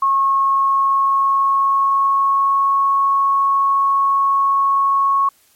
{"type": "tone with pitch glide", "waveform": "sine", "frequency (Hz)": [1090, 1101.4], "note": ["C#6", "C#6"], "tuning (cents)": [-29, -11], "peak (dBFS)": -12, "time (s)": [0.02, 5.29], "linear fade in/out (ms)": 5, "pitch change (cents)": 18, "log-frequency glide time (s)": [0.39, 2.85], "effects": ["white hiss -55 dBFS RMS until 5.55 s", "MP3 64 kbps"]}